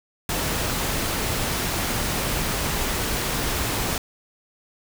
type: noise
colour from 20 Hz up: pink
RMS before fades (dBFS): -25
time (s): 0.29-3.98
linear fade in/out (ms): 2
effects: none